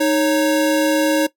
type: tone pair together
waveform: square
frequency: 310 / 552.4 Hz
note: D#4 / C#5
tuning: -6 / -6 cents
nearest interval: minor seventh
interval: 1000 cents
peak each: -17 / -18 dBFS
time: 0-1.27 s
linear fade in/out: 10 ms
effects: noise-tail reverb RT60 0.1 s tail -18 dB re dry